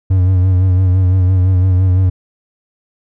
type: tone with vibrato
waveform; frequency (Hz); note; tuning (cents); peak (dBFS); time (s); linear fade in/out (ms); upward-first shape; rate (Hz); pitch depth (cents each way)
triangle; 92.5; F#2; 0; -6; 0.1-2.1; 10; sine; 5.9; 44
effects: none